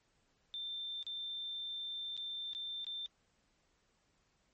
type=tone with dropouts; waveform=sine; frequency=3572 Hz; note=A7; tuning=25 cents sharp; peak=-39 dBFS; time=0.54-3.06 s; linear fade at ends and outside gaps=0 ms; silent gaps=1.028-1.066 / 2.167-2.176 / 2.533-2.549 / 2.845-2.867 s; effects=pink hiss -75 dBFS RMS until 4.53 s + MP3 32 kbps